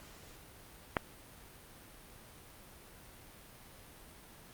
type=click; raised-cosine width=0.5 ms; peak=-13 dBFS; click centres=0.968 s; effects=pink hiss -55 dBFS RMS until 4.53 s + Opus 48 kbps